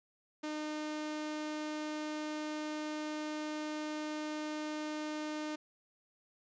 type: tone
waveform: sawtooth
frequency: 304.8 Hz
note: D#4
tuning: 36 cents flat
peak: -33 dBFS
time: 0.43-5.56 s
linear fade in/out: 10 ms
effects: resampled to 16000 Hz